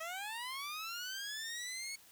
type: linear sweep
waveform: 15% pulse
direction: up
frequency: 629 to 2217 Hz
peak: -34 dBFS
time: 0-1.96 s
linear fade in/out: 10 ms
effects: white hiss -61 dBFS RMS until 2.11 s